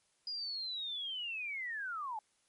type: linear sweep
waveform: sine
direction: down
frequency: 4935 to 826 Hz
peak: -37 dBFS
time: 0.27-2.19 s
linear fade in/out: 2 ms
effects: white hiss -74 dBFS RMS until 2.48 s + MP3 48 kbps